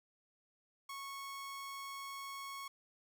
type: tone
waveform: sawtooth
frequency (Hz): 1102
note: C#6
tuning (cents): -11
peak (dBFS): -40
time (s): 0.89-2.68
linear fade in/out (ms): 5
effects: none